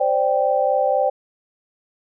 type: chord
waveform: sine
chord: C suspended second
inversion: none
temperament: equal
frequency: 523.3 / 587.3 / 784 Hz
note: C5 / D5 / G5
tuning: 0 / 0 / 0 cents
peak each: -20 dBFS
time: 0-1.1 s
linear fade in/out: 10 ms
effects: none